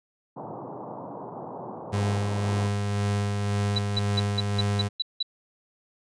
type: band-pass noise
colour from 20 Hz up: white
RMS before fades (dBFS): -38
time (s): 0.36-2.68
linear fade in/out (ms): 10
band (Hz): 110 to 1000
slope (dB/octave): 48
type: tone with tremolo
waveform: 35% pulse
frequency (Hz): 101.8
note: G#2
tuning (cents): -34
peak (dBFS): -21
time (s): 1.92-4.89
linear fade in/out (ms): 20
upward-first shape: sine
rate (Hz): 1.9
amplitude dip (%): 30
type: tone bursts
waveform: sine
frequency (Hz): 3951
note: B7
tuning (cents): 0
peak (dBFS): -23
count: 8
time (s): 3.76-5.228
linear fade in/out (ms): 5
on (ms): 26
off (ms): 180
effects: resampled to 22050 Hz